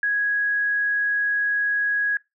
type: tone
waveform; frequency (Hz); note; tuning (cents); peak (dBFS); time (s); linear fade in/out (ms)
sine; 1661.2; G#6; 0; -19; 0.03-2.17; 2
effects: noise-tail reverb RT60 0.2 s tail -22 dB re dry